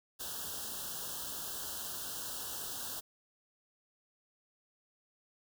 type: band-stop noise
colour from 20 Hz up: white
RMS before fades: -41 dBFS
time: 0.19-3.01 s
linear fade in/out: 20 ms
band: 1700 to 2800 Hz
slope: 96 dB/octave
effects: none